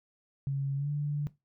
sine tone with pitch glide, 138.1 to 146.31 Hz, C#3 to D3, -6 to -6 cents, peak -28 dBFS, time 0.47-1.27 s, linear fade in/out 0 ms, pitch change +100 cents, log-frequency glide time 0.76-0.9 s, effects noise-tail reverb RT60 0.2 s tail -17 dB re dry

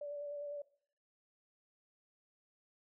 sine tone with vibrato, 580 Hz, D5, 22 cents flat, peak -40 dBFS, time 0.01-0.62 s, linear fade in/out 5 ms, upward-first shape square, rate 9.9 Hz, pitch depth 14 cents each way, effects noise-tail reverb RT60 0.5 s tail -17 dB re dry

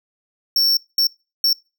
square tone bursts at uneven times, 5450 Hz, F8, 43 cents flat, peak -14 dBFS, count 3, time 0.56-0.77 / 0.98-1.07 / 1.44-1.53 s, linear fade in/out 2 ms, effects noise-tail reverb RT60 0.3 s tail -25 dB re dry

